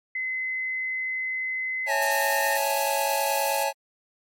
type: tone with pitch glide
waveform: sine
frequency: 2043 to 1830.6 Hz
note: C7 to A#6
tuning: -42 to -32 cents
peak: -26 dBFS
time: 0.15-2.57 s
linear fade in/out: 5 ms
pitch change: -190 cents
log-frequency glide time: 1.87-1.92 s
type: chord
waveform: square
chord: A major seventh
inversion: first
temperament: equal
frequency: 554.4 / 659.3 / 830.6 / 880 Hz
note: C#5 / E5 / G#5 / A5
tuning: 0 / 0 / 0 / 0 cents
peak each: -29 / -33 / -29 / -29 dBFS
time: 1.86-3.73 s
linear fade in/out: 50 ms
type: noise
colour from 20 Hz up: blue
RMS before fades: -32 dBFS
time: 2.02-3.64 s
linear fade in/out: 5 ms
effects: MP3 64 kbps